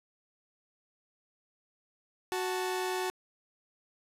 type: tone pair together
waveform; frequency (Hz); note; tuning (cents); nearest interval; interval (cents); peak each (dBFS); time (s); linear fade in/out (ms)
sawtooth; 370 / 880; F#4 / A5; 0 / 0; octave + minor third; 1500; -28 / -33; 2.32-3.1; 0
effects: resampled to 32000 Hz + 10-bit